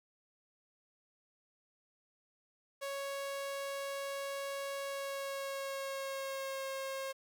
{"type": "tone with pitch glide", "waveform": "sawtooth", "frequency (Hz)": [554.4, 538], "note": ["C#5", "C5"], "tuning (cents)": [0, 48], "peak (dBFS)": -34, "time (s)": [2.81, 7.13], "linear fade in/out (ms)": 20, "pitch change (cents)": -52, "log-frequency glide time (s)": [4.84, 6.67], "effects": ["11-bit"]}